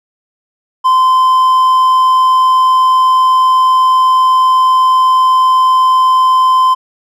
triangle tone, 1032 Hz, C6, 24 cents flat, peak -4 dBFS, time 0.84-6.75 s, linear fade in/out 20 ms, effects none

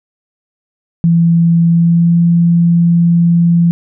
sine tone with pitch glide, 168.1 to 170.35 Hz, E3 to F3, +34 to -43 cents, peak -6 dBFS, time 1.04-3.71 s, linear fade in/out 0 ms, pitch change +23 cents, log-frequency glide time 1.69-2.19 s, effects none

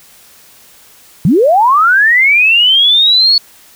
sine linear sweep, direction up, 134.1 to 4435 Hz, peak -5 dBFS, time 1.25-3.38 s, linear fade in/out 2 ms, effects white hiss -42 dBFS RMS until 3.75 s

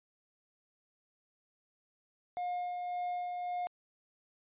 triangle tone with tremolo, 714 Hz, F5, 38 cents sharp, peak -31 dBFS, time 2.37-3.67 s, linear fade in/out 0 ms, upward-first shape sine, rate 1.8 Hz, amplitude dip 30%, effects resampled to 8000 Hz

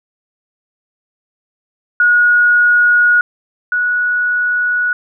sine tone pair in turn, 1449 / 1465 Hz, F#6 / F#6, -37 / -18 cents, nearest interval unison, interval 19 cents, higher second, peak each -7 / -12 dBFS, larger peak first, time 2-3.21 / 3.72-4.93 s, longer neither, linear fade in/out 2 ms, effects none

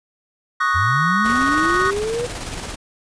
triangle chord, D# minor seventh, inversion third, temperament equal, 1108.7 / 1244.5 / 1480 / 1864.7 Hz, C#6 / D#6 / F#6 / A#6, 0 / 0 / 0 / 0 cents, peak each -19 / -19 / -20 / -22 dBFS, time 0.6-1.91 s, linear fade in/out 10 ms
sine linear sweep, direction up, 79.5 to 493.9 Hz, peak -20 dBFS, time 0.74-2.27 s, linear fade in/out 20 ms
pink noise with tremolo, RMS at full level -28 dBFS, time 1.24-2.76 s, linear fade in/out 20 ms, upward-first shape square, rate 18 Hz, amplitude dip 35%
effects resampled to 22050 Hz

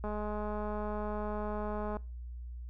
click train, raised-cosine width 1 ms, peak -25 dBFS, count 406, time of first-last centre 0.04-1.969 s, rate 210 Hz, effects noise-tail reverb RT60 0.3 s tail -22 dB re dry + added 60 Hz sine -40 dBFS peak until 2.69 s

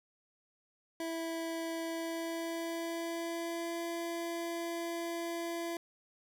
25% pulse tone with pitch glide, 329.6 to 338.1 Hz, E4 to E4, 0 to +44 cents, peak -32 dBFS, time 1-5.77 s, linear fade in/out 2 ms, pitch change +44 cents, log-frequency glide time 1.85-3.81 s, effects none

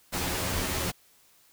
pink noise with comb filter, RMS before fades -30 dBFS, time 0.12-0.92 s, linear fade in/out 20 ms, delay 11 ms, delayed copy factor +0.75, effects white hiss -61 dBFS RMS until 1.52 s

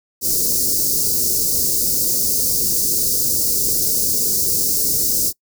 white band-stop noise, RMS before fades -18 dBFS, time 0.21-5.33 s, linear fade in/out 50 ms, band 510 to 4700 Hz, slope 48 dB/octave, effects noise-tail reverb RT60 0.1 s tail -24 dB re dry

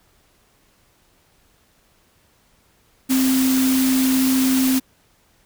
sine tone in noise, 261.6 Hz, C4, in tune, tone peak -15 dBFS, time 3.09-4.8 s, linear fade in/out 20 ms, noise white, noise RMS -25 dBFS, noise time 3.09-4.8 s, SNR +7 dB, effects pink hiss -59 dBFS RMS until 5.45 s

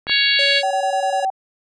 clicks, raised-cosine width 0.5 ms, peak -14 dBFS, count 2, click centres 0.069 / 0.096 s
harmonic tone, 557 Hz, C#5, 8 cents sharp, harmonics 3 / 4 / 5 / 6 / 7 / 8, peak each -21 / -21 / -21 / -21 / -21 / -21 dBFS, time 0.07-0.63 s, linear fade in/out 50 ms
square tone, 562 Hz, C#5, 24 cents sharp, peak -23 dBFS, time 0.39-1.25 s, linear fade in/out 2 ms
sine tone bursts, 767 Hz, G5, 38 cents flat, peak -17 dBFS, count 7, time 0.63-1.302 s, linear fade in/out 5 ms, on 78 ms, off 21 ms
effects resampled to 22050 Hz

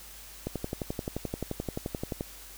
click train, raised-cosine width 2 ms, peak -18 dBFS, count 21, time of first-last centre 0.47-2.209 s, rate 11.5 Hz, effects added 50 Hz sine -52 dBFS peak until 2.57 s + white hiss -48 dBFS RMS until 2.57 s

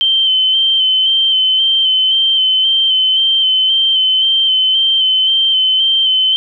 sine tone with vibrato, 3097 Hz, G7, 22 cents flat, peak -9 dBFS, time 0.01-6.36 s, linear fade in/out 0 ms, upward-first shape square, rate 1.9 Hz, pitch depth 22 cents each way, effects none

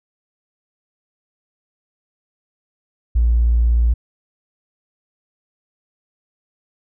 triangle tone with tanh clipping, 58.27 Hz, A#1, in tune, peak -11 dBFS, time 3.15-3.94 s, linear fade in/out 10 ms, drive 2 dB, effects none

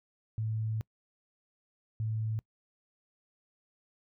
sine tone bursts at uneven times, 110 Hz, A2, in tune, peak -30 dBFS, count 2, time 0.38-0.81 / 2-2.39 s, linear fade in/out 0 ms, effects noise-tail reverb RT60 0.1 s tail -25 dB re dry

